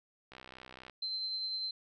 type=click train; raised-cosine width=0.3 ms; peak=-33 dBFS; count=38; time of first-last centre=0.32-0.897 s; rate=64.1 Hz
type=tone with tremolo; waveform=sine; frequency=4100 Hz; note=C8; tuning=36 cents flat; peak=-33 dBFS; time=1.02-1.71 s; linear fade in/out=5 ms; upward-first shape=triangle; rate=10 Hz; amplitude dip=30%
effects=none